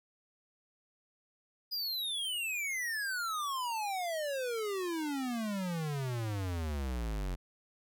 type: exponential sweep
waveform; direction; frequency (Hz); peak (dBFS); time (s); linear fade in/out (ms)
square; down; 4978 to 43.65; -34; 1.71-7.36; 20
effects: none